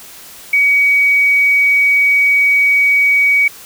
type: tone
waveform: sine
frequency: 2260 Hz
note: C#7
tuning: 33 cents sharp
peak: -8 dBFS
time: 0.53-3.48 s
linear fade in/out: 5 ms
effects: white hiss -36 dBFS RMS until 3.65 s

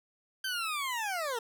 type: linear sweep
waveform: 20% pulse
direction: down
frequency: 1568 to 440 Hz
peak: -27 dBFS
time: 0.44-1.39 s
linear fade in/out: 5 ms
effects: none

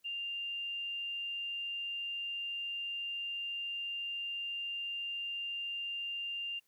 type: tone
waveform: sine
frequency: 2794 Hz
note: F7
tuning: in tune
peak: -36 dBFS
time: 0.04-6.6 s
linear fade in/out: 20 ms
effects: white hiss -75 dBFS RMS until 6.67 s

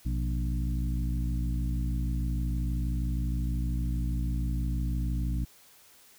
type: harmonic tone with a mistuned harmonic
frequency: 59.6 Hz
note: A#1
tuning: 39 cents sharp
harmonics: 1 / 2 / 3 / 4 / 5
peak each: -28 / -34 / -38 / -40 / -42 dBFS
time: 0.05-5.45 s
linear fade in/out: 10 ms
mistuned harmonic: 2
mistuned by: +95 cents
effects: white hiss -57 dBFS RMS until 6.18 s

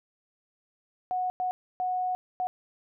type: tone bursts at uneven times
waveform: sine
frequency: 734 Hz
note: F#5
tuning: 14 cents flat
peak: -26 dBFS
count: 4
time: 1.11-1.3 / 1.4-1.51 / 1.8-2.15 / 2.4-2.47 s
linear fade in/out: 0 ms
effects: none

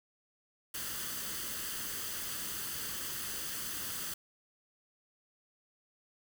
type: noise with comb filter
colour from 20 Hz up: white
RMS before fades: -39 dBFS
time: 0.74-4.14 s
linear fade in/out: 5 ms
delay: 0.64 ms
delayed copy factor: +0.55
effects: none

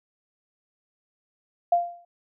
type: tone with exponential decay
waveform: sine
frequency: 695 Hz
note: F5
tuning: 9 cents flat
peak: -14 dBFS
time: 1.72-2.05 s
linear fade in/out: 5 ms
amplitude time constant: 70 ms
effects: none

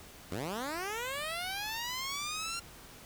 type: linear sweep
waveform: 10% pulse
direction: up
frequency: 76.1 to 1392 Hz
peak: -27 dBFS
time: 0.31-2.6 s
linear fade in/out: 10 ms
effects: pink hiss -52 dBFS RMS until 3.05 s

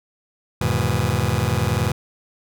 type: chord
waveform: sawtooth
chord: E major seventh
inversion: none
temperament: just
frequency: 82.41 / 103.01 / 123.61 / 154.51 Hz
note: E2 / G#2 / B2 / D#3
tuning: 0 / -14 / +2 / -12 cents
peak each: -21 / -18 / -18 / -23 dBFS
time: 0.61-1.92 s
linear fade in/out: 5 ms
effects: none

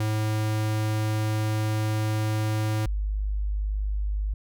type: tone pair in turn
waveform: square / sine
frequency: 108 / 50.86 Hz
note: A2 / G#1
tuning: -32 / -35 cents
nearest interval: octave + minor second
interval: 1303 cents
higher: first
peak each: -24 dBFS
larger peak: neither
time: 0-2.86 / 2.86-4.34 s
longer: first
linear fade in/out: 5 ms
effects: none

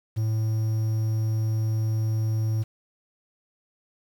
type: tone with quantisation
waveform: triangle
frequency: 110 Hz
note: A2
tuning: in tune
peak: -20 dBFS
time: 0.16-2.64 s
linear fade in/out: 20 ms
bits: 8
effects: none

